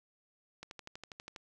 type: click train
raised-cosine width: 0.2 ms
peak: -28 dBFS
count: 10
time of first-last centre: 0.63-1.362 s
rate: 12.3 Hz
effects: none